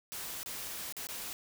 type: noise with dropouts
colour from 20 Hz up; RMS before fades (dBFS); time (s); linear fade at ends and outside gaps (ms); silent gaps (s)
white; -41; 0.12-1.33; 0; 0.431-0.46 / 0.924-0.967 / 1.07-1.088
effects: none